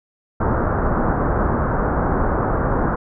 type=low-pass noise; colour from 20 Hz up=pink; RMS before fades=-19 dBFS; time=0.4-2.96 s; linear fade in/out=10 ms; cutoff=1500 Hz; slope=48 dB/octave; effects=none